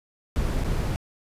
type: noise with dropouts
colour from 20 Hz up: brown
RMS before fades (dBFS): -25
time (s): 0.36-0.96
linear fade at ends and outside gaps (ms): 0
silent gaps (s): 0.637-0.645
effects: resampled to 32000 Hz